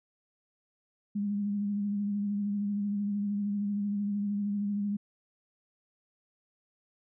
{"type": "tone with vibrato", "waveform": "sine", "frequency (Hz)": 203.7, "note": "G#3", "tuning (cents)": -33, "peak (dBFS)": -28, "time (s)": [1.15, 4.97], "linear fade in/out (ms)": 10, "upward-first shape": "sine", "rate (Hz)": 13, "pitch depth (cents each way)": 29, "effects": []}